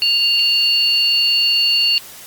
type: tone pair together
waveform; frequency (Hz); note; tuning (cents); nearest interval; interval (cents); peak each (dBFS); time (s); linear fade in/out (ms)
sine; 2794 / 4435; F7 / C#8; 0 / 0; minor sixth; 800; -15; 0.02-1.98; 0
effects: white hiss -37 dBFS RMS until 2.26 s + Opus 24 kbps